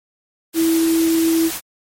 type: tone in noise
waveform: sine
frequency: 327.4 Hz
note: E4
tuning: 12 cents flat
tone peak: -13 dBFS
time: 0.54-1.51 s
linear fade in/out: 50 ms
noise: white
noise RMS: -26 dBFS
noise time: 0.53-1.61 s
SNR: +10 dB
effects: MP3 64 kbps